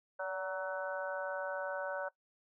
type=harmonic tone with a mistuned harmonic; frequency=187.4 Hz; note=F#3; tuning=22 cents sharp; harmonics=3 / 4 / 5 / 6 / 7 / 8; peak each=-38 / -46 / -44 / -51 / -48 / -41 dBFS; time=0.19-2.09 s; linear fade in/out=10 ms; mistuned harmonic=3; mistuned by=+31 cents; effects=noise-tail reverb RT60 0.1 s tail -19 dB re dry